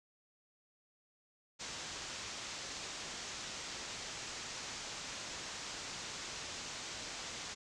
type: low-pass noise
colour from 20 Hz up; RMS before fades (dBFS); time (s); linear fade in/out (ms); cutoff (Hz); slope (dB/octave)
white; -45; 1.59-7.55; 20; 7300; 48
effects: none